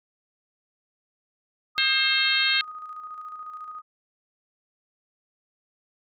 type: tone with tremolo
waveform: sine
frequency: 1244.5 Hz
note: D#6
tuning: in tune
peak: -34 dBFS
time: 1.75-3.82 s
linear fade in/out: 20 ms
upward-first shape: square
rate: 14 Hz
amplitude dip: 40%
type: harmonic tone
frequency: 532 Hz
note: C5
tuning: 29 cents sharp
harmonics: 3 / 4 / 5 / 6 / 7 / 8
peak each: -27 / -27 / -27 / -27 / -27 / -27 dBFS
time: 1.78-2.61 s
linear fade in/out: 0 ms
effects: none